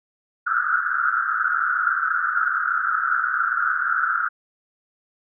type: band-pass noise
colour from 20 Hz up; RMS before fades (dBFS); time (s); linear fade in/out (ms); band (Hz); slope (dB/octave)
white; -22; 0.46-4.29; 20; 1300 to 1500; 96
effects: none